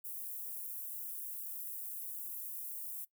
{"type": "high-pass noise", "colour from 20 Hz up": "white", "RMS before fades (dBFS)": -43, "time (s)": [0.04, 3.05], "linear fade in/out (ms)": 10, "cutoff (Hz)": 11000, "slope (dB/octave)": 24, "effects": ["noise-tail reverb RT60 0.1 s tail -18 dB re dry"]}